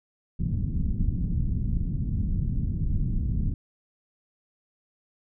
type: low-pass noise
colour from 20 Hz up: pink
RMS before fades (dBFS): -26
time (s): 0.39-3.54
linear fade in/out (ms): 5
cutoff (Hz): 200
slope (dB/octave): 24
effects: none